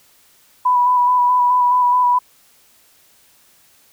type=tone with vibrato; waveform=sine; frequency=987.8 Hz; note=B5; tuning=in tune; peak=-11 dBFS; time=0.65-2.19 s; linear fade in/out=10 ms; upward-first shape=square; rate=4.7 Hz; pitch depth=17 cents each way; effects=white hiss -53 dBFS RMS until 3.92 s